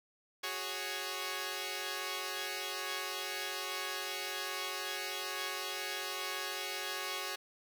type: chord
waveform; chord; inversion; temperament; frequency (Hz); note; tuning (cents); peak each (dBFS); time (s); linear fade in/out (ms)
5% pulse; F# suspended second; none; equal; 370 / 415.3 / 554.4; F#4 / G#4 / C#5; 0 / 0 / 0; -30; 0.43-7.36; 10
effects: none